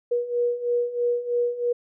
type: beating tone pair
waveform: sine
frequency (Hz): 479.8 / 482.9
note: A#4 / B4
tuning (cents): +50 / -39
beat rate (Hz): 3.1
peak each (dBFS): -27 / -23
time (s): 0.11-1.73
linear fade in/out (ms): 10
effects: none